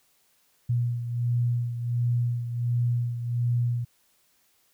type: beating tone pair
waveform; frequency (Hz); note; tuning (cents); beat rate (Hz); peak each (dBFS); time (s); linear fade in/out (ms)
sine; 120 / 121.4; B2 / B2; -49 / -29; 1.4; -24 / -31; 0.69-3.85; 10
effects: white hiss -66 dBFS RMS until 4.73 s